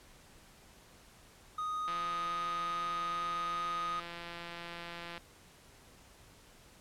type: tone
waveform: triangle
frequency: 1244.5 Hz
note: D#6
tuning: in tune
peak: -32 dBFS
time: 1.58-4 s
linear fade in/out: 5 ms
type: click train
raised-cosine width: 0.3 ms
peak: -28 dBFS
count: 565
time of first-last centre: 1.88-5.178 s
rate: 171 Hz
effects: pink hiss -59 dBFS RMS until 6.8 s + low-pass 12000 Hz 12 dB/octave